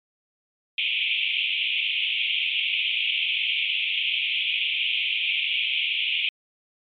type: band-pass noise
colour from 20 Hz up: pink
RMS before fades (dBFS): -25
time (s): 0.78-6.29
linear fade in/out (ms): 2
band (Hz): 2300 to 3400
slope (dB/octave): 96
effects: MP3 96 kbps